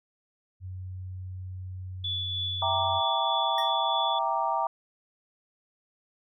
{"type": "tone", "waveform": "sine", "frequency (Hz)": 92.5, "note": "F#2", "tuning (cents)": 0, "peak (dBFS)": -35, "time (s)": [0.6, 3.02], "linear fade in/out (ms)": 50}
{"type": "tone with tremolo", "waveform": "sine", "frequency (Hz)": 3444, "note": "A7", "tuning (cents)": -38, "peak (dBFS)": -28, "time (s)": [2.04, 4.19], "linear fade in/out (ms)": 5, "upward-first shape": "triangle", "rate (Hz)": 3.2, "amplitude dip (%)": 30}
{"type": "chord", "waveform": "sine", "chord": "E half-diminished seventh", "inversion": "none", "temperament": "equal", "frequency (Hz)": [659.3, 784, 932.3, 1174.7], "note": ["E5", "G5", "Bb5", "D6"], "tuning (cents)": [0, 0, 0, 0], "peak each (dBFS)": [-32, -30, -28, -32], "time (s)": [2.62, 4.67], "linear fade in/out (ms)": 2}
{"type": "tone with exponential decay", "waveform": "square", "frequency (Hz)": 1864.7, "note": "A#6", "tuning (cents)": 0, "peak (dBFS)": -34, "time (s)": [3.58, 3.76], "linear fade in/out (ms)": 2, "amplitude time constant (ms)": 37}
{"effects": []}